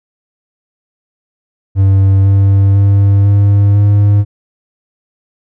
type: tone with pitch steps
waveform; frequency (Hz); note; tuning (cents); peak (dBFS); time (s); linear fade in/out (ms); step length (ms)
triangle; 97.1 / 98.34 / 99.6 / 100.87 / 102.16; G2 / G2 / G2 / G2 / G#2; -16 / +6 / +28 / +50 / -28; -3; 1.75-4.25; 50; 500
effects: none